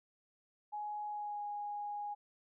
sine tone with pitch glide, 837 to 825 Hz, G#5 to G#5, +13 to -12 cents, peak -38 dBFS, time 0.72-2.15 s, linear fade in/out 20 ms, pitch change -25 cents, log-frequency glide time 1.07-1.45 s, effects none

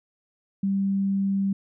sine tone, 196 Hz, G3, in tune, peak -21 dBFS, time 0.63-1.53 s, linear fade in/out 5 ms, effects none

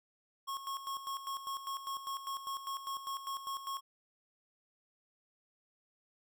square tone with tremolo, 1091 Hz, C#6, 28 cents flat, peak -37 dBFS, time 0.47-3.81 s, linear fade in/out 20 ms, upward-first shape square, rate 5 Hz, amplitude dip 65%, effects none

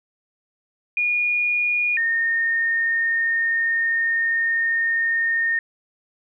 sine tone pair in turn, 2440 / 1833.8 Hz, D#7 / A#6, -34 / -29 cents, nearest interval perfect fourth, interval 495 cents, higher first, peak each -18 dBFS, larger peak neither, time 0.97-1.97 / 1.97-5.59 s, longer second, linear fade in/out 2 ms, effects none

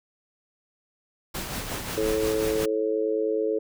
pink noise with tremolo, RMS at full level -31 dBFS, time 1.34-2.66 s, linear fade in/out 10 ms, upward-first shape sine, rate 5.6 Hz, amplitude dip 40%
harmonic tone, 109.1 Hz, A2, 14 cents flat, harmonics 3 / 4 / 5, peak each -30 / -24 / -30 dBFS, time 1.97-3.59 s, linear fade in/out 10 ms
effects none

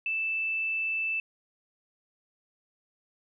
sine tone, 2642 Hz, E7, 3 cents sharp, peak -27 dBFS, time 0.06-1.2 s, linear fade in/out 2 ms, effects none

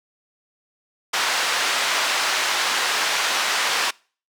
pink band-pass noise, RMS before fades -22 dBFS, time 1.13-3.91 s, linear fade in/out 10 ms, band 980 to 5900 Hz, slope 12 dB/octave, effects noise-tail reverb RT60 0.4 s tail -25 dB re dry

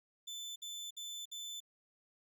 30% pulse tone bursts, 3520 Hz, A7, in tune, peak -40 dBFS, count 4, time 0.27-1.604 s, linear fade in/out 10 ms, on 290 ms, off 58 ms, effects none

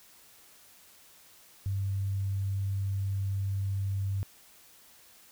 sine tone, 98 Hz, G2, in tune, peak -28 dBFS, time 1.66-4.23 s, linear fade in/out 0 ms, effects white hiss -57 dBFS RMS until 5.31 s

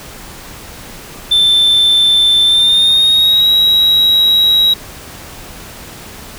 sine tone with pitch glide, 3546 to 3845 Hz, A7 to B7, +13 to -47 cents, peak -4 dBFS, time 1.31-4.74 s, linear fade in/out 10 ms, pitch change +140 cents, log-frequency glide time 2.45-3.49 s, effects tanh soft clip ceiling -6 dBFS + pink hiss -32 dBFS RMS until 6.38 s

